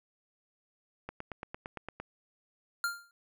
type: click train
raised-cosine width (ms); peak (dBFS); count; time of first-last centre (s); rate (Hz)
0.5; -24; 9; 1.09-2; 8.79
type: tone with exponential decay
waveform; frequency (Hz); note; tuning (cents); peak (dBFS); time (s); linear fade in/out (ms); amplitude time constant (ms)
square; 1396.9; F6; 0; -27; 2.84-3.11; 1; 57
effects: none